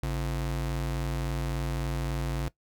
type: ring-modulated tone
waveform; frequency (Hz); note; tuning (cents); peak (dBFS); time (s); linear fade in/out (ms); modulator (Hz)
square; 98; G2; 0; -26; 0.03-2.48; 0; 41.8
effects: noise-tail reverb RT60 0.1 s tail -18 dB re dry